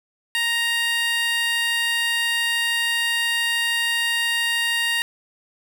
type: tone with high-pass filter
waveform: 15% pulse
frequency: 933 Hz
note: A#5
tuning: 1 cent sharp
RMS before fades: -22 dBFS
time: 0.35-5.02 s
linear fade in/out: 0 ms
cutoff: 1900 Hz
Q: 1.5
effects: none